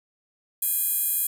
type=tone with high-pass filter; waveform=15% pulse; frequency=819 Hz; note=G#5; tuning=24 cents flat; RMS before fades=-25 dBFS; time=0.62-1.27 s; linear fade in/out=5 ms; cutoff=11000 Hz; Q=9.1; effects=none